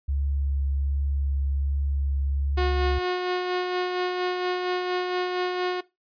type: tone with vibrato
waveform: sine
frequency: 69.5 Hz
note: C#2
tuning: 5 cents sharp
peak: -23 dBFS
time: 0.08-2.99 s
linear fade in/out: 10 ms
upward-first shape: triangle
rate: 1.3 Hz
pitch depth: 15 cents each way
type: tone with tremolo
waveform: sawtooth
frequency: 362.2 Hz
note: F#4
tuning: 37 cents flat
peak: -19 dBFS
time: 2.57-5.81 s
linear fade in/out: 10 ms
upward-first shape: sine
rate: 4.3 Hz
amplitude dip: 35%
effects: noise-tail reverb RT60 0.2 s tail -18 dB re dry + resampled to 11025 Hz